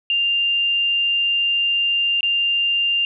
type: tone with dropouts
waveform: sine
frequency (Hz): 2794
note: F7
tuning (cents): 0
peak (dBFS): -16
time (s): 0.1-3.05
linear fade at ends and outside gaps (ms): 1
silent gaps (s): 2.208-2.23
effects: none